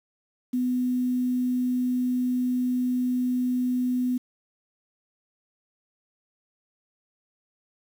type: tone with quantisation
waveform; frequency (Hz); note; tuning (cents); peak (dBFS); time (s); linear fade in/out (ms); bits
sine; 250; B3; +21; -22; 0.53-4.18; 10; 8
effects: none

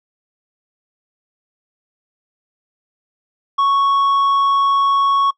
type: tone with tanh clipping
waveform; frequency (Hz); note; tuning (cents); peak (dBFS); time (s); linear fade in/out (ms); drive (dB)
sine; 1108.7; C#6; 0; -13; 3.58-5.31; 10; 5
effects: noise-tail reverb RT60 0.1 s tail -23 dB re dry

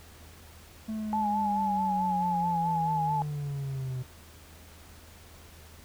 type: linear sweep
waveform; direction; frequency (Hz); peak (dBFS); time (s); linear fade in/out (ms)
triangle; down; 220 to 126.2; -29; 0.88-4.03; 10
type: tone with vibrato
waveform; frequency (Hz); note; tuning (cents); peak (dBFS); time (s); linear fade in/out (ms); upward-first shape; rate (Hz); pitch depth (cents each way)
sine; 850; G#5; +40; -26; 1.13-3.22; 0; sine; 4.6; 54
effects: added 80 Hz sine -52 dBFS peak until 5.84 s + pink hiss -53 dBFS RMS until 5.84 s

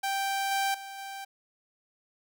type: tone with level steps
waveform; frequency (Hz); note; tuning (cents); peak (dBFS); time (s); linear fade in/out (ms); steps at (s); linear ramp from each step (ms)
sawtooth; 784; G5; 0; -24 / -22 / -36 / -34; 0.03-1.25; 10; 0.51 / 0.74 / 0.98; 5
effects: none

